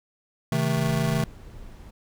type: chord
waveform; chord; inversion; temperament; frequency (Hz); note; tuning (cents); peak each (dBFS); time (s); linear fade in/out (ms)
square; A diminished; first; just; 132 / 158.4 / 220; C3 / Eb3 / A3; +16 / +31 / 0; -27 / -26 / -29; 0.52-1.24; 2
type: noise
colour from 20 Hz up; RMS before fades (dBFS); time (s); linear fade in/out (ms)
brown; -42; 0.75-1.91; 10
effects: none